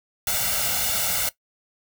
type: noise with comb filter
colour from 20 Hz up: white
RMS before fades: -24 dBFS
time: 0.27-1.29 s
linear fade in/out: 2 ms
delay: 1.4 ms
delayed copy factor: +0.9
effects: noise-tail reverb RT60 0.1 s tail -17 dB re dry